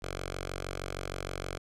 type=tone with notch filter; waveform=5% pulse; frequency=46.41 Hz; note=F#1; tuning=6 cents sharp; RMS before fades=-38 dBFS; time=0.02-1.58 s; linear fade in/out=10 ms; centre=220 Hz; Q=0.64; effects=low-pass 10000 Hz 12 dB/octave